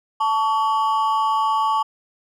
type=ring-modulated tone; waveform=triangle; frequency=1004 Hz; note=B5; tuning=28 cents sharp; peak=-12 dBFS; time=0.2-1.83 s; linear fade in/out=10 ms; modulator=125 Hz; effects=none